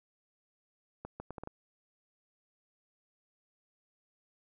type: accelerating click train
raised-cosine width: 1 ms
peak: -27 dBFS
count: 6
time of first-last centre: 1.05-1.474 s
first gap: 150 ms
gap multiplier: 0.71
effects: none